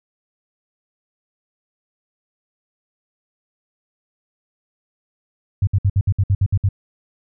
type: tone bursts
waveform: sine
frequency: 98 Hz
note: G2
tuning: in tune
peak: -12 dBFS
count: 10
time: 5.62-6.689 s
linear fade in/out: 5 ms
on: 52 ms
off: 61 ms
effects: none